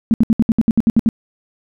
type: tone bursts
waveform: sine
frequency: 225.9 Hz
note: A3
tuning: 46 cents sharp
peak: -8 dBFS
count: 11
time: 0.11-1.089 s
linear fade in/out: 0 ms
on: 29 ms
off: 66 ms
effects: none